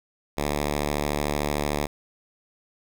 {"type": "tone", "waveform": "5% pulse", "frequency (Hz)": 73.42, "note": "D2", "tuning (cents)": 0, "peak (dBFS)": -13, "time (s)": [0.37, 1.87], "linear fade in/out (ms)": 10, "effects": []}